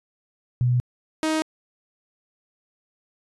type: tone pair in turn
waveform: sine / sawtooth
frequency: 123.47 / 314.4 Hz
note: B2 / D#4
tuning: 0 / +18 cents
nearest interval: octave + major third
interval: 1618 cents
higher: second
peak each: -17 dBFS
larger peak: neither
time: 0.61-0.8 / 1.23-1.42 s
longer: neither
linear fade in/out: 0 ms
effects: resampled to 24000 Hz